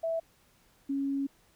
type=tone pair in turn; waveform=sine; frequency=657 / 276.2 Hz; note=E5 / C#4; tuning=-6 / -6 cents; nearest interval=octave + minor third; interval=1500 cents; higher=first; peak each=-28 dBFS; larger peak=neither; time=0.03-0.2 / 0.89-1.27 s; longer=second; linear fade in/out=10 ms; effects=pink hiss -65 dBFS RMS until 1.55 s